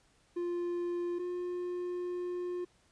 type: tone pair in turn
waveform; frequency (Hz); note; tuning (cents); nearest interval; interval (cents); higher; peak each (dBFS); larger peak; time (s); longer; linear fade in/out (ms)
triangle; 349.2 / 356.1; F4 / F4; 0 / +34; unison; 34; second; -30 / -32; first; 0.36-1.19 / 1.19-2.65; second; 10
effects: pink hiss -68 dBFS RMS until 2.91 s + resampled to 22050 Hz